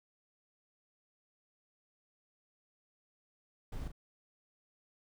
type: noise with echo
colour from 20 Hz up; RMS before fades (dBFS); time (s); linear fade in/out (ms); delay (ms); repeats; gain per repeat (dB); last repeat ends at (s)
brown; -41; 3.72-3.88; 5; 38; 1; -7; 3.918
effects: none